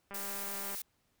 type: click train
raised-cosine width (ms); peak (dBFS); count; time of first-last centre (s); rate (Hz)
0.5; -31; 128; 0.11-0.748; 199
type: noise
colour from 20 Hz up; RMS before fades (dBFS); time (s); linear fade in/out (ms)
blue; -40; 0.14-0.82; 5
effects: pink hiss -75 dBFS RMS until 1.2 s